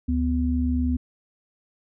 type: tone pair together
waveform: sine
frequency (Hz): 73.42 / 249.5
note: D2 / B3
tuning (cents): 0 / +18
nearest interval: octave + major sixth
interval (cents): 2118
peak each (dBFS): -23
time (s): 0.08-0.97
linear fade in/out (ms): 10
effects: none